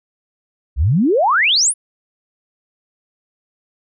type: exponential sweep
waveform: sine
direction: up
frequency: 58 to 10780 Hz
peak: -11 dBFS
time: 0.76-1.74 s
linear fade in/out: 50 ms
effects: none